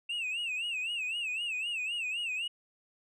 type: tone with vibrato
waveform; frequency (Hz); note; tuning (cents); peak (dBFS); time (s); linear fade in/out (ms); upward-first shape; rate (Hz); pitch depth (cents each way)
sine; 2676; E7; +25; -29; 0.09-2.48; 10; sine; 3.9; 140
effects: tanh soft clip ceiling -31 dBFS